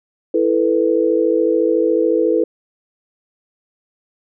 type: chord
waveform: sine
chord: E suspended fourth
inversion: none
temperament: equal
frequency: 329.6 / 440 / 493.9 Hz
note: E4 / A4 / B4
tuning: 0 / 0 / 0 cents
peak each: -17 dBFS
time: 0.34-2.44 s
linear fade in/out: 5 ms
effects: none